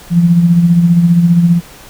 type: tone with tremolo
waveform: sine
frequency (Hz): 171.6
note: F3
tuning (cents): -30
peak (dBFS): -3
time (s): 0.1-1.61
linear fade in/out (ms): 50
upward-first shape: sine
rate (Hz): 15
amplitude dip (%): 50
effects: pink hiss -36 dBFS RMS until 1.89 s